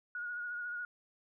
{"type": "tone with vibrato", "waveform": "sine", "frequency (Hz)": 1445, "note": "F#6", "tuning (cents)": -41, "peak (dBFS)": -37, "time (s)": [0.15, 0.85], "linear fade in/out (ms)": 2, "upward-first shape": "sine", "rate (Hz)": 14, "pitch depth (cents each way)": 29, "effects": []}